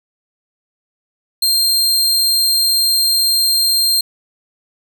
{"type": "tone", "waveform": "sawtooth", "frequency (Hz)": 4186, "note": "C8", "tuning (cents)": 0, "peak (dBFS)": -9, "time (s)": [1.42, 4.01], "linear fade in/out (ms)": 5, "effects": []}